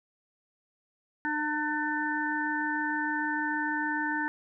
harmonic tone with a mistuned harmonic, 301.1 Hz, D4, 43 cents sharp, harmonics 1 / 3 / 5 / 6, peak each -33 / -33 / -33 / -33 dBFS, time 1.25-4.28 s, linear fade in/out 0 ms, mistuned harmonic 6, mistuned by -23 cents, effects none

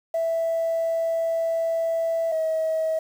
sine tone pair in turn, 659.3 / 639.4 Hz, E5 / D#5, 0 / +47 cents, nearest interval minor second, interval 53 cents, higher first, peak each -20 dBFS, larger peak neither, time 0.14-2.32 / 2.32-2.99 s, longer first, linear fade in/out 5 ms, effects tanh soft clip ceiling -18 dBFS + 8-bit

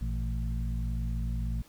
harmonic tone with a mistuned harmonic, 56.2 Hz, A1, 37 cents sharp, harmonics 1 / 2 / 3 / 4, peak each -30 / -36 / -40 / -42 dBFS, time 0.01-1.62 s, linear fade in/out 5 ms, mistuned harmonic 2, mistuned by +81 cents, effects pink hiss -58 dBFS RMS until 1.68 s

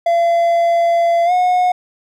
triangle tone with pitch glide, 681 to 725.7 Hz, F5 to F#5, -44 to -34 cents, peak -9 dBFS, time 0.06-1.72 s, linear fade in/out 5 ms, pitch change +110 cents, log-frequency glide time 1.25-1.32 s, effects none

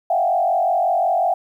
sine tone with frequency modulation, 720 Hz, F#5, 47 cents flat, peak -15 dBFS, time 0.1-1.34 s, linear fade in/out 5 ms, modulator 45.5 Hz, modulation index 1.5, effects 9-bit

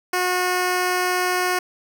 10% pulse tone, 362.8 Hz, F#4, 34 cents flat, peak -11 dBFS, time 0.13-1.59 s, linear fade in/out 5 ms, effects none

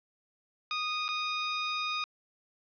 15% pulse tone with dropouts, 1238 Hz, D#6, 9 cents flat, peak -24 dBFS, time 0.71-2.04 s, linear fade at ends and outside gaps 1 ms, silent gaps 1.081-1.088 s, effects resampled to 11025 Hz + 11-bit

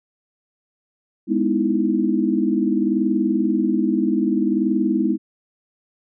sine chord, E major seventh, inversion first, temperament just, 206 / 247.2 / 309 / 329.6 Hz, G#3 / B3 / D#4 / E4, -14 / +2 / -12 / 0 cents, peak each -22 dBFS, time 1.27-5.18 s, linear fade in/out 50 ms, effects none

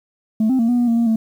sine tone with pitch steps, 218.7 / 260.8 / 229.6 / 243.5 / 241.5 / 231.3 / 233.7 / 223 Hz, A3 / C4 / A#3 / B3 / B3 / A#3 / A#3 / A3, -10 / -5 / -26 / -24 / -39 / -13 / +5 / +23 cents, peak -11 dBFS, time 0.4-1.16 s, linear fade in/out 5 ms, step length 95 ms, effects tanh soft clip ceiling -12 dBFS + 8-bit

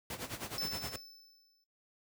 pink noise with tremolo, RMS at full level -39 dBFS, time 0.1-0.96 s, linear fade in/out 2 ms, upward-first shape sine, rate 9.6 Hz, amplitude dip 80%
square tone with exponential decay, 5274 Hz, E8, in tune, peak -34 dBFS, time 0.58-1.64 s, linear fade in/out 1 ms, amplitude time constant 230 ms
effects noise-tail reverb RT60 0.2 s tail -17 dB re dry + high-pass 80 Hz 12 dB/octave

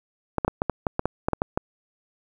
clicks, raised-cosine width 1 ms, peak -8 dBFS, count 12, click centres 0.383 / 0.448 / 0.48 / 0.619 / 0.697 / 0.868 / 0.994 / 1.056 / 1.285 / 1.333 / 1.419 / 1.575 s, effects 8-bit

